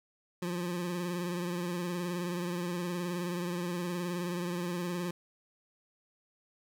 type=tone with vibrato; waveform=25% pulse; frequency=175.9 Hz; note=F3; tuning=13 cents sharp; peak=-29 dBFS; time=0.42-5.11 s; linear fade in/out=5 ms; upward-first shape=triangle; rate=19 Hz; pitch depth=56 cents each way; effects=none